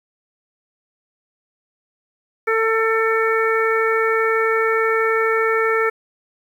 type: harmonic tone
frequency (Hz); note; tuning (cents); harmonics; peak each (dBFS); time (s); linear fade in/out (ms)
446.9; A4; +27; 1 / 2 / 3 / 4 / 5; -18 / -30 / -21 / -23 / -25; 2.47-5.9; 10
effects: 8-bit